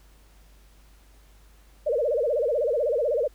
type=tone with vibrato; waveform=sine; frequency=530 Hz; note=C5; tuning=22 cents sharp; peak=-21 dBFS; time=1.86-3.28 s; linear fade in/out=10 ms; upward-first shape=sine; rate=16 Hz; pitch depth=260 cents each way; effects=added 50 Hz sine -52 dBFS peak until 3.34 s + pink hiss -60 dBFS RMS until 3.34 s